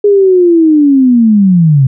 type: linear sweep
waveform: sine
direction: down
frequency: 415.3 to 127.9 Hz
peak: -3 dBFS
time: 0.04-1.87 s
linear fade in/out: 5 ms
effects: none